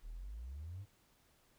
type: exponential sweep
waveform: triangle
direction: up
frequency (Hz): 35.61 to 104.8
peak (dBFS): -40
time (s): 0.02-0.86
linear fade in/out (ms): 50
effects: tanh soft clip ceiling -41 dBFS + pink hiss -71 dBFS RMS until 1.58 s